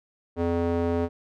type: tone with band-pass filter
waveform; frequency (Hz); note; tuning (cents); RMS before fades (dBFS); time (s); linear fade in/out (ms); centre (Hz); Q
square; 85.1; F2; -44; -25; 0.36-1.09; 50; 430; 1.3
effects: none